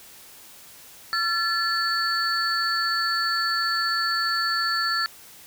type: tone cluster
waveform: sine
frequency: 1354 / 1737 / 4460 Hz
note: E6 / A6 / C#8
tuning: +46 / -23 / +10 cents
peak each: -25 dBFS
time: 1.13-5.06 s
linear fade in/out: 0 ms
effects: tanh soft clip ceiling -15 dBFS + white hiss -47 dBFS RMS until 5.46 s